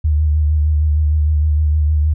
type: tone with vibrato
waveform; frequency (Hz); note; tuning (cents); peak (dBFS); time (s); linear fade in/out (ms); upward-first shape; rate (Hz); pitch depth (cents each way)
sine; 75.9; D#2; -42; -11; 0.04-2.14; 10; sine; 6.5; 40
effects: none